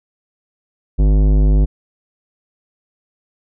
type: tone with tanh clipping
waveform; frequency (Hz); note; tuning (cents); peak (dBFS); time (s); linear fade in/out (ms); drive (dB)
sine; 50.9; G#1; -34; -11; 0.98-1.66; 20; 16
effects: none